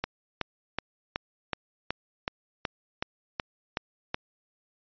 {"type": "click train", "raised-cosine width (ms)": 0.3, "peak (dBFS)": -12, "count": 12, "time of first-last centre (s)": [0.04, 4.144], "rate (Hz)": 2.68, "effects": ["resampled to 11025 Hz"]}